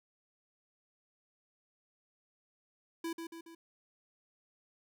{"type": "tone with echo", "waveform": "square", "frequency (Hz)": 331.6, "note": "E4", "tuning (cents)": 10, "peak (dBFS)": -36, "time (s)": [3.04, 3.13], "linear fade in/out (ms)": 5, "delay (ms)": 140, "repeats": 3, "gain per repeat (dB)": -5, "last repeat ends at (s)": 3.55, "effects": []}